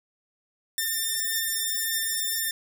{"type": "beating tone pair", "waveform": "5% pulse", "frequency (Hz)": [1798, 1799.7], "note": ["A6", "A6"], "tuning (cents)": [37, 39], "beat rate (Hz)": 1.7, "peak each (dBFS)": [-15, -24], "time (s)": [0.78, 2.51], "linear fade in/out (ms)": 2, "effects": []}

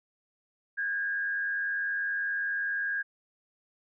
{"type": "tone with frequency modulation", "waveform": "sine", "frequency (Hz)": 1625, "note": "G#6", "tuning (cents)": -38, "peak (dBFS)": -28, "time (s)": [0.77, 3.03], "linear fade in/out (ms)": 20, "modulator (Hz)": 90.3, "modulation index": 0.59, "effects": []}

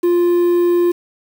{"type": "tone with quantisation", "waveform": "triangle", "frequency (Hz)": 349.2, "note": "F4", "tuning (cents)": 0, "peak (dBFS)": -9, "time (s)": [0.03, 0.92], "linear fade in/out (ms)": 10, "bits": 6, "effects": []}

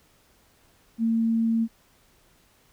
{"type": "tone", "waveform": "sine", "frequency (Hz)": 227, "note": "A#3", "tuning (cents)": -46, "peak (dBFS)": -20, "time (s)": [0.98, 1.68], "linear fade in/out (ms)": 50, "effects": ["pink hiss -61 dBFS RMS until 2.72 s"]}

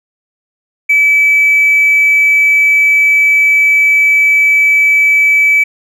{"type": "tone with hard clipping", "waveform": "sine", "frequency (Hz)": 2300, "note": "D7", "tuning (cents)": -37, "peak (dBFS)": -6, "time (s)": [0.89, 5.64], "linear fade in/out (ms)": 10, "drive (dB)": 1, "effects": []}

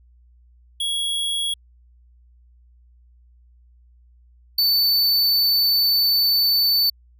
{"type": "tone pair in turn", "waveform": "square", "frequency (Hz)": [3326, 4515], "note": ["G#7", "C#8"], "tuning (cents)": [2, 31], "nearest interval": "perfect fourth", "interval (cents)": 529, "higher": "second", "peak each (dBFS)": [-22, -16], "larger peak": "second", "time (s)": [[0.8, 1.54], [4.58, 6.9]], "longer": "second", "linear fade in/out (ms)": 5, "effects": ["added 60 Hz sine -50 dBFS peak until 7.19 s"]}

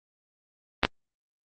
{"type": "clicks", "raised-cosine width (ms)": 0.3, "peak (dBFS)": -3, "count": 2, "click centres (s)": [0.834, 0.85], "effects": ["Opus 24 kbps"]}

